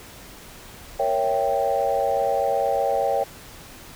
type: chord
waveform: sine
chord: A# diminished seventh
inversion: none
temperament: equal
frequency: 466.2 / 554.4 / 659.3 / 784 Hz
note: A#4 / C#5 / E5 / G5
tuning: 0 / 0 / 0 / 0 cents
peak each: -27 / -23 / -26 / -23 dBFS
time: 0.99-3.24 s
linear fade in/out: 10 ms
effects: tanh soft clip ceiling -10 dBFS + pink hiss -43 dBFS RMS until 3.95 s